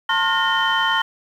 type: tone cluster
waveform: sine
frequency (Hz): 895 / 1068 / 1423 / 1836 / 3086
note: A5 / C6 / F6 / A#6 / G7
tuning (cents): +29 / +35 / +32 / -27 / -28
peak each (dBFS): -22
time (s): 0.09-1.02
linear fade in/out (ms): 5
effects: tanh soft clip ceiling -9 dBFS + 8-bit

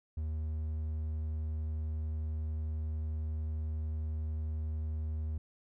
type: tone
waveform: triangle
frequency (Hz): 77.78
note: D#2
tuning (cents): 0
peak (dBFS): -31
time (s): 0.17-5.38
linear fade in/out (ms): 5
effects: none

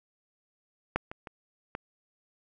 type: clicks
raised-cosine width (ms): 0.5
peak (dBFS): -11 / -24 / -26 / -19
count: 4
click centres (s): 0.96 / 1.115 / 1.272 / 1.751
effects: none

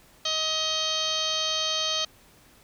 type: harmonic tone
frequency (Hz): 630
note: D#5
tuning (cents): +21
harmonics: 1 / 2 / 3 / 4 / 5 / 6 / 7 / 8 / 9 / 10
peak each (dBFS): -35 / -35 / -41 / -39 / -29 / -32 / -31 / -39 / -41 / -36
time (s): 0.25-2.05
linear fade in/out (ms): 5
effects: pink hiss -56 dBFS RMS until 2.63 s

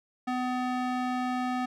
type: tone with band-pass filter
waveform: square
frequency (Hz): 251.5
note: B3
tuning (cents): +32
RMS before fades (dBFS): -30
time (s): 0.27-1.66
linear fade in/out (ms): 10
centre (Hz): 880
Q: 0.67
effects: none

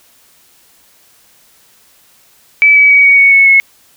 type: tone with pitch steps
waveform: sine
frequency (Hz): 2302 / 2282 / 2262 / 2243 / 2224 / 2204 / 2185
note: D7 / C#7 / C#7 / C#7 / C#7 / C#7 / C#7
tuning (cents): -35 / +50 / +34 / +20 / +5 / -11 / -26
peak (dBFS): -3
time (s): 2.62-3.6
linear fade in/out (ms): 0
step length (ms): 140
effects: white hiss -48 dBFS RMS until 3.96 s

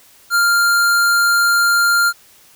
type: tone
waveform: square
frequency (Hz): 1396.9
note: F6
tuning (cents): 0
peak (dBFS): -12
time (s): 0.3-2.13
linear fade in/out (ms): 50
effects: white hiss -48 dBFS RMS until 2.55 s

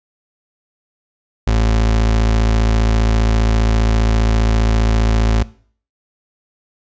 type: tone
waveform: 35% pulse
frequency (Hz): 55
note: A1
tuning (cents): 0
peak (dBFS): -10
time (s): 1.47-5.43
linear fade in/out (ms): 5
effects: noise-tail reverb RT60 0.5 s tail -20 dB re dry + resampled to 16000 Hz

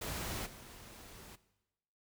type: noise with level steps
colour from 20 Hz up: pink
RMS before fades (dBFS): -40 / -53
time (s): 0.01-1.36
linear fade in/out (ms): 10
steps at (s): 0.45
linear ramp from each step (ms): 20
effects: noise-tail reverb RT60 1.0 s tail -17 dB re dry

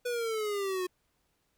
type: exponential sweep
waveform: square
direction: down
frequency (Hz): 493.9 to 360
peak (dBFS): -31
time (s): 0.05-0.87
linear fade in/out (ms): 10
effects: pink hiss -75 dBFS RMS until 1.57 s

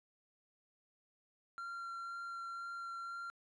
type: tone with vibrato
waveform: triangle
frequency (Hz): 1375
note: F6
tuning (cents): -27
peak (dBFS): -40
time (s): 1.58-3.3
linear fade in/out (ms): 0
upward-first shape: sine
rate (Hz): 2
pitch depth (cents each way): 9
effects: resampled to 22050 Hz

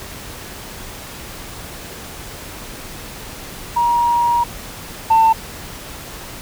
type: tone pair in turn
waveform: sine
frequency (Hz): 949 / 895.7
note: A#5 / A5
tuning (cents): +31 / +31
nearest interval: minor second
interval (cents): 100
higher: first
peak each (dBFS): -12 / -7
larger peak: second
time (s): 3.76-4.44 / 5.1-5.33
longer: first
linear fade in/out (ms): 10
effects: tanh soft clip ceiling -6 dBFS + pink hiss -33 dBFS RMS until 6.41 s

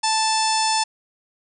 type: harmonic tone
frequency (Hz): 880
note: A5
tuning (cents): 0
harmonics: 1 / 2 / 3 / 4 / 5 / 6 / 7 / 8 / 9 / 10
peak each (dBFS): -20 / -32 / -30 / -31 / -30 / -25 / -34 / -31 / -39 / -30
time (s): 0.03-0.84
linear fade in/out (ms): 10
effects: none

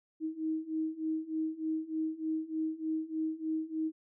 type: beating tone pair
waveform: sine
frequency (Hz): 314.8 / 318.1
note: D#4 / D#4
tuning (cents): +20 / +38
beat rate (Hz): 3.3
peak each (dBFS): -36 / -34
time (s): 0.2-3.92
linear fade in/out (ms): 50
effects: none

